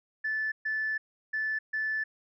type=tone bursts at uneven times; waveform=sine; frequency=1747 Hz; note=A6; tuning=13 cents flat; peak=-27 dBFS; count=4; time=0.24-0.52 / 0.65-0.98 / 1.33-1.59 / 1.73-2.04 s; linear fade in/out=10 ms; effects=tanh soft clip ceiling -23 dBFS